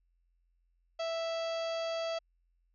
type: harmonic tone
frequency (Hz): 659.3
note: E5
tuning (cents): 0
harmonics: 1 / 2 / 3 / 4 / 5 / 6 / 7 / 8 / 9 / 10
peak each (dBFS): -33 / -44 / -50 / -48 / -46 / -57 / -47 / -58 / -60 / -58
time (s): 0.99-2.19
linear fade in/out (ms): 10
effects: added 43 Hz sine -70 dBFS peak until 2.74 s